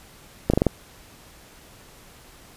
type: slowing click train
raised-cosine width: 2 ms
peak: -4 dBFS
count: 5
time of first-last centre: 0.5-0.667 s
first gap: 36 ms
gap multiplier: 1.1
effects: pink hiss -49 dBFS RMS until 2.56 s + resampled to 32000 Hz